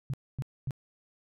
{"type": "tone bursts", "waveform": "sine", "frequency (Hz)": 133.4, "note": "C3", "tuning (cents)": 34, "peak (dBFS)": -29, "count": 3, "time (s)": [0.1, 0.708], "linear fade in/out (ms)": 0, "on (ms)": 36, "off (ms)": 250, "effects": []}